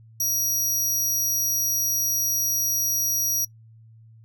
sawtooth tone, 5750 Hz, F8, 50 cents sharp, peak -18 dBFS, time 0.2-3.45 s, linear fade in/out 5 ms, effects noise-tail reverb RT60 0.1 s tail -24 dB re dry + added 112 Hz sine -47 dBFS peak until 4.24 s

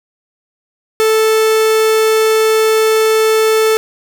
45% pulse tone, 439.3 Hz, A4, 3 cents flat, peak -9 dBFS, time 1-3.77 s, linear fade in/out 0 ms, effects none

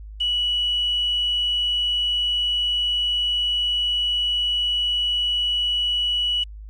sine tone with quantisation, 2940 Hz, F#7, 12 cents flat, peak -19 dBFS, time 0.2-6.44 s, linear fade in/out 10 ms, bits 7, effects added 52 Hz sine -35 dBFS peak until 6.69 s + resampled to 22050 Hz

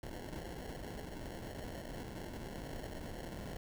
pink noise with sample-and-hold, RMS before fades -45 dBFS, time 0.03-3.57 s, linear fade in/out 2 ms, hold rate 1225 Hz, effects none

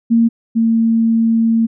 sine tone pair in turn, 230.4 / 227.1 Hz, A#3 / A#3, -20 / -45 cents, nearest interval unison, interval 25 cents, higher first, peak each -8 / -10 dBFS, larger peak first, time 0.1-0.29 / 0.55-1.67 s, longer second, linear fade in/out 20 ms, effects none

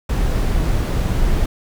brown noise, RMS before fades -17 dBFS, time 0.09-1.46 s, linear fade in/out 5 ms, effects none

